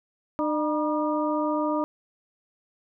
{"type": "harmonic tone with a mistuned harmonic", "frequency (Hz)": 302.4, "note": "D#4", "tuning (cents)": -49, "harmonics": [1, 2, 3, 4], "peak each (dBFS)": [-26, -28, -30, -32], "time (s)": [0.39, 1.84], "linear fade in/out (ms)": 0, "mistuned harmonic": 3, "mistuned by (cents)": 90, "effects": []}